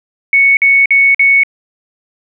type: tone bursts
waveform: sine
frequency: 2217 Hz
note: C#7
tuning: in tune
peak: -5 dBFS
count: 4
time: 0.33-1.434 s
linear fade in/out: 2 ms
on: 240 ms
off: 48 ms
effects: none

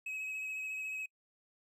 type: tone with vibrato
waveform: triangle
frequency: 2555 Hz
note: D#7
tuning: 45 cents sharp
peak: -36 dBFS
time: 0.06-1.06 s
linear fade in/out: 5 ms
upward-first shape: sine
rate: 14 Hz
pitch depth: 17 cents each way
effects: noise-tail reverb RT60 0.1 s tail -26 dB re dry

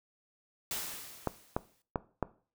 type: noise with exponential decay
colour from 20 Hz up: white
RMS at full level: -35 dBFS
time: 0.71-1.82 s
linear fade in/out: 1 ms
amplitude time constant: 240 ms
type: clicks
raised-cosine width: 1 ms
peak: -15 dBFS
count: 4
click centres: 1.273 / 1.565 / 1.958 / 2.227 s
effects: noise-tail reverb RT60 0.4 s tail -18 dB re dry

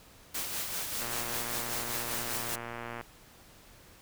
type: noise with tremolo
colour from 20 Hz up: white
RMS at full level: -34 dBFS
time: 0.34-2.56 s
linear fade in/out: 10 ms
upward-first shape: sine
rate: 5.1 Hz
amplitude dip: 40%
type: click train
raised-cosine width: 0.5 ms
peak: -24 dBFS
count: 236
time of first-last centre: 1.02-3.012 s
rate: 118 Hz
effects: pink hiss -56 dBFS RMS until 4.01 s

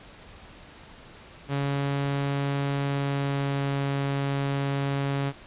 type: tone with pitch glide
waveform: sawtooth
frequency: 140.2 to 139.15 Hz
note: C#3 to C#3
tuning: +20 to +7 cents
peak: -21 dBFS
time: 1.48-5.33 s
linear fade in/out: 50 ms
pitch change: -13 cents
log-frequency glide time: 2.83-3.79 s
effects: pink hiss -48 dBFS RMS until 5.46 s + resampled to 8000 Hz

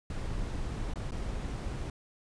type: noise with dropouts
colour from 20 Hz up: brown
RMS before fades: -35 dBFS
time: 0.1-1.9 s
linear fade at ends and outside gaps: 2 ms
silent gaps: 0.937-0.957 / 1.109-1.119 s
effects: resampled to 22050 Hz

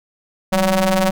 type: ring-modulated tone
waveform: sawtooth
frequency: 186.3 Hz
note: F#3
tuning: 12 cents sharp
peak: -7 dBFS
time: 0.52-1.11 s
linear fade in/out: 10 ms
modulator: 383 Hz
effects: none

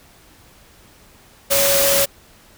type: tone in noise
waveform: sine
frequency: 557 Hz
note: C#5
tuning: 8 cents sharp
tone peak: -18 dBFS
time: 1.5-2.06 s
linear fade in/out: 20 ms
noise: white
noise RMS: -17 dBFS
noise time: 1.5-2.06 s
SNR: -4 dB
effects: pink hiss -49 dBFS RMS until 2.57 s

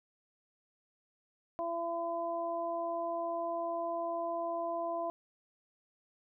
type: harmonic tone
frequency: 337.8 Hz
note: E4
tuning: 42 cents sharp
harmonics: 1 / 2 / 3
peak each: -42 / -34 / -40 dBFS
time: 1.59-5.1 s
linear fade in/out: 0 ms
effects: none

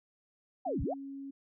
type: linear two-way sweep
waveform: sine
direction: down then up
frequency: 811 to 31.48 to 811 Hz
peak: -31 dBFS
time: 0.65-0.94 s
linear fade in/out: 10 ms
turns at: 0.82 s
type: tone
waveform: sine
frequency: 275 Hz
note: C#4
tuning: 14 cents flat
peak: -40 dBFS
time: 0.66-1.31 s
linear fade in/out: 10 ms
effects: none

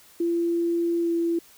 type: tone with pitch glide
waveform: sine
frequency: 340 to 336.9 Hz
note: F4 to E4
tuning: -46 to +38 cents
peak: -21 dBFS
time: 0.2-1.39 s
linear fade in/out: 5 ms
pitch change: -16 cents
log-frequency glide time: 1.01-1.1 s
effects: white hiss -53 dBFS RMS until 1.57 s

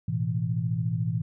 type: chord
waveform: sine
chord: A suspended second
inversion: none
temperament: equal with one note detuned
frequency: 110 / 123.9 / 164.81 Hz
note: A2 / B2 / E3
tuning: 0 / +6 / 0 cents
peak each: -29 dBFS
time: 0.08-1.22 s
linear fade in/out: 5 ms
effects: none

